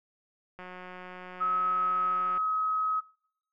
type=click train; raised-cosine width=0.5 ms; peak=-29 dBFS; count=326; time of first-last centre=0.59-2.376 s; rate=182 Hz
type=tone with pitch glide; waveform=sine; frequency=1282 to 1273.9 Hz; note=E6 to D#6; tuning=-49 to +40 cents; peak=-25 dBFS; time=1.4-3.01 s; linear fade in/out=20 ms; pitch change=-11 cents; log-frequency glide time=1.56-2.47 s
effects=noise-tail reverb RT60 0.7 s tail -24 dB re dry